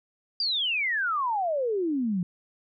sine exponential sweep, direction down, 4870 to 170.1 Hz, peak -24 dBFS, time 0.4-2.23 s, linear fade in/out 2 ms, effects none

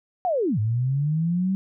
sine linear two-way sweep, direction down then up, 758 to 103.6 to 194.5 Hz, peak -20 dBFS, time 0.25-1.55 s, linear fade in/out 0 ms, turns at 0.59 s, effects none

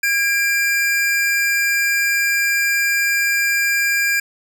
square tone pair together, 1629.9 / 2369 Hz, G#6 / D7, -33 / +14 cents, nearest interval tritone, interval 647 cents, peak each -19 / -19 dBFS, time 0.03-4.2 s, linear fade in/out 5 ms, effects none

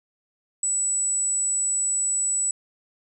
sine tone, 7900 Hz, B8, in tune, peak -21 dBFS, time 0.63-2.51 s, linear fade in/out 2 ms, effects none

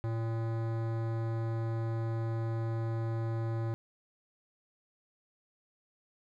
sine tone with hard clipping, 113.7 Hz, A#2, 43 cents flat, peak -33 dBFS, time 0.04-3.74 s, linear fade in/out 0 ms, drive 18 dB, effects none

